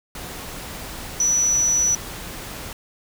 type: tone in noise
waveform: sine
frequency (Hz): 5920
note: F#8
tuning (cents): 0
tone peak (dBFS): -16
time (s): 1.2-1.95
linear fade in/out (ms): 2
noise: pink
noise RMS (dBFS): -34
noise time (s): 0.15-2.73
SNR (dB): +15
effects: none